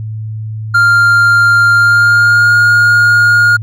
triangle tone with pitch glide, 1396.9 to 1424.6 Hz, F6 to F6, 0 to +34 cents, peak -3 dBFS, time 0.74-3.57 s, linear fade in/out 10 ms, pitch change +34 cents, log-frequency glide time 1.74-2.56 s, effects added 109 Hz sine -18 dBFS peak until 3.62 s

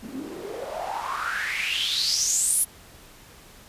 white noise with band-pass filter sweep, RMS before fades -27 dBFS, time 0.02-2.65 s, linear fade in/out 20 ms, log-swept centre 210 to 11000 Hz, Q 7.1, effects pink hiss -49 dBFS RMS until 3.68 s + resampled to 32000 Hz

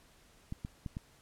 clicks, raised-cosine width 5 ms, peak -26 dBFS, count 4, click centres 0.524 / 0.649 / 0.862 / 0.969 s, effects pink hiss -63 dBFS RMS until 1.21 s + low-pass 12000 Hz 12 dB/octave

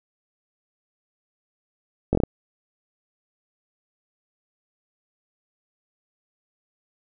slowing click train, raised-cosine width 2 ms, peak -7 dBFS, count 5, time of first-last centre 2.13-2.236 s, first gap 20 ms, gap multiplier 1.19, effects none

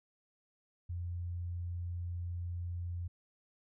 sine tone, 87.31 Hz, F2, in tune, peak -36 dBFS, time 0.89-3.08 s, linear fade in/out 10 ms, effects none

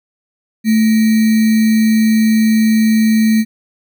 sine tone with sample-and-hold, 220 Hz, A3, in tune, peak -8 dBFS, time 0.64-3.45 s, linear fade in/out 50 ms, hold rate 2100 Hz, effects none

